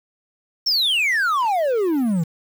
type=exponential sweep; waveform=triangle; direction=down; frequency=5588 to 155.3 Hz; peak=-15 dBFS; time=0.66-2.24 s; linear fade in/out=10 ms; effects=7-bit